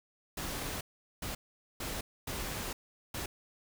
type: noise bursts at uneven times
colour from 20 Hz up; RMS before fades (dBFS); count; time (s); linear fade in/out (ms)
pink; -38; 5; 0.37-0.81 / 1.22-1.35 / 1.8-2.01 / 2.27-2.73 / 3.14-3.26; 5
effects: none